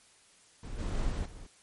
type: noise with level steps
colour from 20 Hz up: brown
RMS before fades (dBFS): -40 / -33 / -31 / -33 / -46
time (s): 0.63-1.47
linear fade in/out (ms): 5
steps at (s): 0.78 / 0.94 / 1.09 / 1.25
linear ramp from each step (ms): 10
effects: white hiss -61 dBFS RMS until 1.62 s + MP3 48 kbps